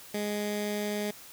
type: tone with notch filter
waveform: 15% pulse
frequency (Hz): 207.7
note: G#3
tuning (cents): 0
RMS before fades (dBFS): -32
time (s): 0.14-1.11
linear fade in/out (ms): 5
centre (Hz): 990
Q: 1.9
effects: white hiss -49 dBFS RMS until 1.32 s